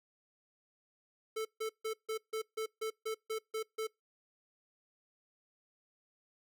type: tone bursts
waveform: square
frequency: 440 Hz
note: A4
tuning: in tune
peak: -35 dBFS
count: 11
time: 1.36-3.872 s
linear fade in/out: 10 ms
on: 92 ms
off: 150 ms
effects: noise-tail reverb RT60 0.2 s tail -25 dB re dry